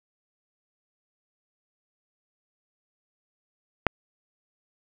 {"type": "click", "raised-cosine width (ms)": 0.5, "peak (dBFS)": -3, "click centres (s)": 3.867, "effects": []}